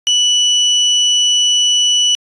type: tone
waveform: 35% pulse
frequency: 2960 Hz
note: F#7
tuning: in tune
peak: -8 dBFS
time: 0.07-2.15 s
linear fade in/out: 0 ms
effects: resampled to 24000 Hz